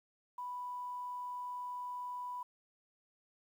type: tone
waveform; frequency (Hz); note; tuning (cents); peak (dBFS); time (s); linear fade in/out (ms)
sine; 987.8; B5; 0; -39; 0.38-2.43; 5
effects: 11-bit